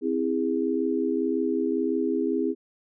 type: chord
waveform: sine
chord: C augmented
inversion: none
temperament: just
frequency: 261.6 / 327 / 408.8 Hz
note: C4 / E4 / G#4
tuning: 0 / -14 / -27 cents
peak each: -27 dBFS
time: 0.01-2.55 s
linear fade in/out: 50 ms
effects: none